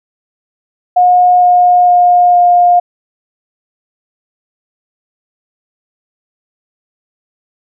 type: tone with pitch steps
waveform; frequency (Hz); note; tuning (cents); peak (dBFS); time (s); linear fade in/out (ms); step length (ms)
sine; 720 / 715.9 / 711.7 / 707.6; F#5 / F5 / F5 / F5; -47 / +43 / +33 / +23; -4; 0.96-2.8; 10; 460
effects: none